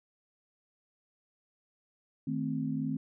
sine chord, A diminished, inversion second, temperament equal with one note detuned, 156.1 / 220 / 261.6 Hz, Eb3 / A3 / C4, +6 / 0 / 0 cents, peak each -35 / -36 / -33 dBFS, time 2.27-2.97 s, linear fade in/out 5 ms, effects none

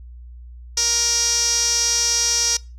sawtooth tone with band-pass filter, 469.7 Hz, A#4, 13 cents sharp, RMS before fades -19 dBFS, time 0.77-2.57 s, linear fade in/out 5 ms, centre 5700 Hz, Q 7, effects noise-tail reverb RT60 0.3 s tail -23 dB re dry + added 60 Hz sine -36 dBFS peak until 2.78 s

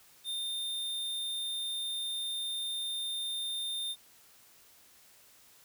square tone, 3625 Hz, A#7, 49 cents flat, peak -34 dBFS, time 0.24-3.96 s, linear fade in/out 50 ms, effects white hiss -60 dBFS RMS until 5.64 s

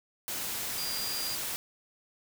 sine tone in noise, 4800 Hz, D8, 37 cents sharp, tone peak -35 dBFS, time 0.78-1.35 s, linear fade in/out 0 ms, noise white, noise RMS -35 dBFS, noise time 0.28-1.56 s, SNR -3 dB, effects none

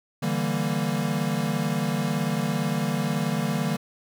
square chord, E half-diminished seventh, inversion third, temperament equal, 146.83 / 164.81 / 196 / 233.1 Hz, D3 / E3 / G3 / Bb3, 0 / 0 / 0 / 0 cents, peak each -30 dBFS, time 0.22-3.77 s, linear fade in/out 10 ms, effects none

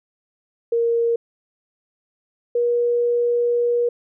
sine tone pair in turn, 466.2 / 478.5 Hz, A#4 / A#4, 0 / +45 cents, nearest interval unison, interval 45 cents, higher second, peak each -16 dBFS, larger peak neither, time 0.72-1.16 / 2.55-3.89 s, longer second, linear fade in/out 5 ms, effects none

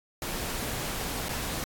pink noise with dropouts, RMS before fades -33 dBFS, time 0.22-1.64 s, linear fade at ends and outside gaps 1 ms, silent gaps 1.285-1.291 s, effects AAC 64 kbps

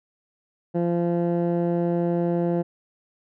15% pulse tone with low-pass filter, 172.1 Hz, F3, 25 cents flat, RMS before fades -23 dBFS, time 0.74-2.63 s, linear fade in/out 20 ms, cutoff 600 Hz, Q 0.76, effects none

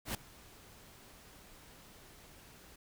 pink noise with ADSR envelope, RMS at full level -35 dBFS, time 0.05-2.76 s, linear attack 97 ms, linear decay 4 ms, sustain -22 dB, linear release 6 ms, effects none

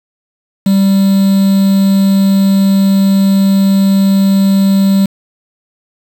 triangle tone with quantisation, 195.4 Hz, G3, 5 cents flat, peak -4 dBFS, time 0.66-5.06 s, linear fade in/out 5 ms, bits 4, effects none

